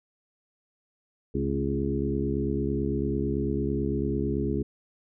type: harmonic tone with a mistuned harmonic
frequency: 69 Hz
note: C#2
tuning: 7 cents flat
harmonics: 1 / 2 / 3 / 4 / 5 / 6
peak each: -32 / -32 / -32 / -32 / -32 / -32 dBFS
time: 1.34-4.63 s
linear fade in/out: 10 ms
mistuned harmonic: 3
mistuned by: +49 cents
effects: none